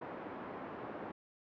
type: band-pass noise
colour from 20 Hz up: pink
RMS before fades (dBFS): -45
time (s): 0.01-1.12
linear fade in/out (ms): 10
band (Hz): 250 to 1200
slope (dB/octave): 12
effects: low-pass 3000 Hz 12 dB/octave